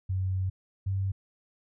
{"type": "tone pair in turn", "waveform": "sine", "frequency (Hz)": [94, 96.7], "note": ["F#2", "G2"], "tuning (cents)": [28, -23], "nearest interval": "unison", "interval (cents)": 49, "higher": "second", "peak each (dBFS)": -26, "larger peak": "neither", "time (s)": [[0.09, 0.5], [0.86, 1.12]], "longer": "first", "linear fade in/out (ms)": 10, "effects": []}